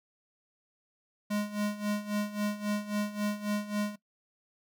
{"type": "tone with tremolo", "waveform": "square", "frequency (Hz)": 207.7, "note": "G#3", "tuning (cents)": 0, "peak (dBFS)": -28, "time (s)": [1.3, 3.96], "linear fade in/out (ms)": 10, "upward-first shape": "sine", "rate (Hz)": 3.7, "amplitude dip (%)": 80, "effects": ["noise-tail reverb RT60 0.1 s tail -18 dB re dry"]}